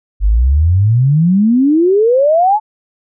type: exponential sweep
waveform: sine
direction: up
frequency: 47.13 to 882 Hz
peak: -7 dBFS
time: 0.2-2.6 s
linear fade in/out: 50 ms
effects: none